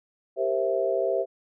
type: chord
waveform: sine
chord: C dominant seventh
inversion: second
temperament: equal with one note detuned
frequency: 392 / 466.2 / 528.1 / 659.3 Hz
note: G4 / Bb4 / C5 / E5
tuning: 0 / 0 / +16 / 0 cents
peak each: -28 / -31 / -27 / -27 dBFS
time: 0.36-1.26 s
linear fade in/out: 50 ms
effects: none